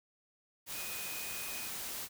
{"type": "tone in noise", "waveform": "sine", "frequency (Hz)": 2491, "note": "D#7", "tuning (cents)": 1, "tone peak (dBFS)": -46, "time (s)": [0.72, 1.71], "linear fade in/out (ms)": 50, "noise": "white", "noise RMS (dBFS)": -41, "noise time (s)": [0.66, 2.09], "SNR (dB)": -8, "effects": []}